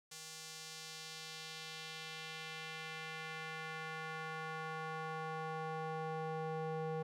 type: tone with band-pass filter sweep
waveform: square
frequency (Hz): 158.9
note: D#3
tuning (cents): +37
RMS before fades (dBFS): -44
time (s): 0.11-7.03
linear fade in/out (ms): 10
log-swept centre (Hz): 6700 to 550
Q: 1.2
effects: none